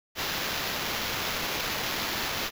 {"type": "noise with sample-and-hold", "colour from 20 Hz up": "white", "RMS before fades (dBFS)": -31, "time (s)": [0.15, 2.51], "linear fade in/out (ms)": 50, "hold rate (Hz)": 8820, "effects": []}